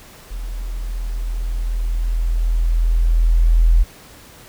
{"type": "tone with level ramp", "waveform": "sine", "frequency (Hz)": 41.35, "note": "E1", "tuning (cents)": 6, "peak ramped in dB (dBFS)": [-24, -8], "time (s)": [0.3, 3.84], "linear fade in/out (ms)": 20, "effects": ["pink hiss -43 dBFS RMS until 4.48 s"]}